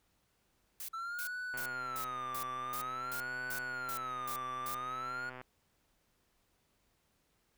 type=noise bursts; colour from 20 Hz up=blue; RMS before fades=-43 dBFS; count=11; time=0.8-4.746 s; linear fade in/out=2 ms; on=86 ms; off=300 ms
type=tone with vibrato; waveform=triangle; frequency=1318.5 Hz; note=E6; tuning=in tune; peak=-36 dBFS; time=0.93-5.3 s; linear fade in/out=10 ms; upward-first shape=sine; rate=0.49 Hz; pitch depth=210 cents each way
type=click train; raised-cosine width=0.5 ms; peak=-32 dBFS; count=493; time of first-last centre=1.54-5.414 s; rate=127 Hz
effects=pink hiss -75 dBFS RMS until 7.57 s